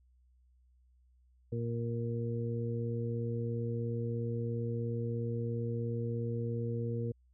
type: harmonic tone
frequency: 117 Hz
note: A#2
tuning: 7 cents sharp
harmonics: 1 / 2 / 3 / 4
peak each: -34 / -40 / -45 / -39 dBFS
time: 1.52-7.12 s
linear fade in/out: 5 ms
effects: added 62 Hz sine -63 dBFS peak until 7.33 s